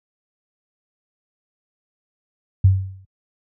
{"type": "tone with exponential decay", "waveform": "sine", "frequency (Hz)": 95.3, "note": "G2", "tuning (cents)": -48, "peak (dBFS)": -6, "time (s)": [2.64, 3.05], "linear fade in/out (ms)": 5, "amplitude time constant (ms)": 88, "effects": ["high-pass 60 Hz 12 dB/octave"]}